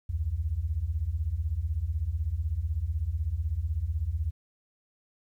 sine beating tone pair, 68.8 / 84.8 Hz, C#2 / E2, -12 / +50 cents, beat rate 16 Hz, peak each -31 / -29 dBFS, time 0.09-4.31 s, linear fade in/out 10 ms, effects 11-bit

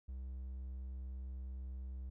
triangle tone, 64.5 Hz, C2, 24 cents flat, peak -40 dBFS, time 0.08-2.1 s, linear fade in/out 10 ms, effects none

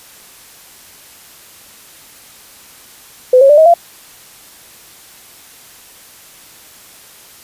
sine tone with pitch steps, 507 / 546.5 / 589.2 / 635.1 / 684.6 Hz, B4 / C#5 / D5 / D#5 / F5, +45 / -25 / +6 / +35 / -35 cents, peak -3 dBFS, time 3.33-3.74 s, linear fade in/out 5 ms, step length 82 ms, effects white hiss -40 dBFS RMS until 7.43 s + resampled to 32000 Hz

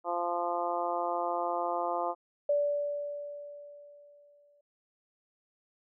harmonic tone, 173.7 Hz, F3, 9 cents flat, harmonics 2 / 3 / 4 / 5 / 6 / 7, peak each -39 / -36 / -33 / -36 / -37 / -39 dBFS, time 0.04-2.15 s, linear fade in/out 50 ms
sine tone with exponential decay, 580 Hz, D5, 22 cents flat, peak -23 dBFS, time 2.49-4.61 s, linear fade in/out 5 ms, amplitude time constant 460 ms
effects none

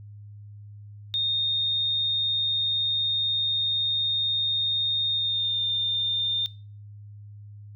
sine tone with pitch glide, 3679 to 3616 Hz, A#7 to A7, -24 to +47 cents, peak -23 dBFS, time 1.14-6.46 s, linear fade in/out 0 ms, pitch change -29 cents, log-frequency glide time 5.11-5.64 s, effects noise-tail reverb RT60 0.4 s tail -21 dB re dry + added 103 Hz sine -41 dBFS peak until 7.75 s

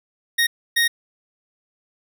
25% pulse tone bursts at uneven times, 1864.7 Hz, A#6, in tune, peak -12 dBFS, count 2, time 0.38-0.47 / 0.76-0.88 s, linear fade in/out 10 ms, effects none

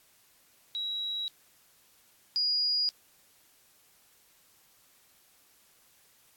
sine tone pair in turn, 3875 / 4882 Hz, B7 / D#8, -34 / -34 cents, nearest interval major third, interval 400 cents, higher second, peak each -31 / -25 dBFS, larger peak second, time 0.75-1.28 / 2.36-2.89 s, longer neither, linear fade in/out 0 ms, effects white hiss -63 dBFS RMS until 6.36 s + AAC 64 kbps

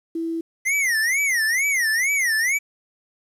sine tone, 329.6 Hz, E4, in tune, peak -23 dBFS, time 0.15-0.41 s, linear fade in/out 5 ms
square tone with vibrato, 2002 Hz, B6, 23 cents sharp, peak -19 dBFS, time 0.65-2.59 s, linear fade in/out 20 ms, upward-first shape sine, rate 2.2 Hz, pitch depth 240 cents each way
effects resampled to 32000 Hz + 9-bit

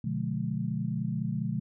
sine chord, B diminished seventh, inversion none, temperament just, 123.47 / 148.16 / 177.8 / 213.4 Hz, B2 / D3 / F3 / Ab3, 0 / +16 / +31 / +47 cents, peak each -34 dBFS, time 0.04-1.6 s, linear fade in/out 5 ms, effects none

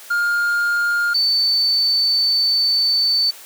triangle / sine tone pair in turn, 1411 / 4524 Hz, F6 / C#8, +17 / +34 cents, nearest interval octave + minor sixth, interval 2017 cents, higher second, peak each -14 dBFS, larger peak neither, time 0.1-1.14 / 1.14-3.31 s, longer second, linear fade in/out 10 ms, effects white hiss -40 dBFS RMS until 3.45 s + high-pass 400 Hz 12 dB/octave

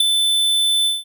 square tone with ADSR envelope, 3520 Hz, A7, in tune, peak -8 dBFS, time 0-1.04 s, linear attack 7 ms, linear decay 4 ms, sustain -7 dB, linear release 180 ms, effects none

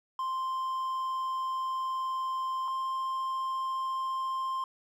triangle tone pair in turn, 1046.5 / 1052.4 Hz, C6 / C6, 0 / +10 cents, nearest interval unison, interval 10 cents, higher second, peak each -28 dBFS, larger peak neither, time 0.19-2.68 / 2.68-4.64 s, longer first, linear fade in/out 2 ms, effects none

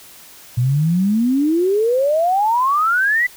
sine exponential sweep, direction up, 118.2 to 2019 Hz, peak -13 dBFS, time 0.57-3.27 s, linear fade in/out 10 ms, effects white hiss -42 dBFS RMS until 3.36 s

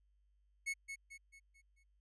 45% pulse tone with echo, 2198 Hz, C#7, 15 cents flat, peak -36 dBFS, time 0.66-0.74 s, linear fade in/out 20 ms, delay 220 ms, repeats 5, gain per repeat -7 dB, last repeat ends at 1.84 s, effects added 50 Hz sine -70 dBFS peak until 2 s + resampled to 24000 Hz

